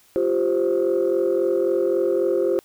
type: chord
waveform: sine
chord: F suspended second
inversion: none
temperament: just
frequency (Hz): 349.2 / 392.9 / 523.8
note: F4 / G4 / C5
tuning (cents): 0 / +4 / +2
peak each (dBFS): -21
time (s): 0.16-2.59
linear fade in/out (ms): 0
effects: tanh soft clip ceiling -12 dBFS + white hiss -56 dBFS RMS until 2.64 s